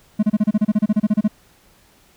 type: tone bursts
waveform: triangle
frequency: 211.9 Hz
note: G#3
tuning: 35 cents sharp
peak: -10 dBFS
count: 16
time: 0.19-1.28 s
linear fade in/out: 10 ms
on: 40 ms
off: 30 ms
effects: pink hiss -54 dBFS RMS until 2.16 s